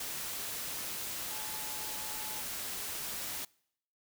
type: tone in noise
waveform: sine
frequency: 860 Hz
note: A5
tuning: 40 cents flat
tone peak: -49 dBFS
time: 1.31-2.41 s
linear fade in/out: 5 ms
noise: white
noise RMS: -39 dBFS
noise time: 0-3.45 s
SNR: -13 dB
effects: noise-tail reverb RT60 0.7 s tail -25 dB re dry